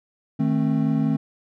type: chord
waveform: triangle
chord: A diminished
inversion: second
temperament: equal with one note detuned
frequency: 155.56 / 220 / 265.9 Hz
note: Eb3 / A3 / C4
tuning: 0 / 0 / +28 cents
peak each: -21 dBFS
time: 0.39-1.17 s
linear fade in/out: 10 ms
effects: none